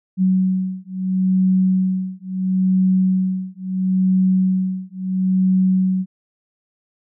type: beating tone pair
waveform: sine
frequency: 186.6 / 187.34 Hz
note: F#3 / F#3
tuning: +15 / +22 cents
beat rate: 0.74 Hz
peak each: -18 dBFS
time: 0.17-6.06 s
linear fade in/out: 50 ms
effects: none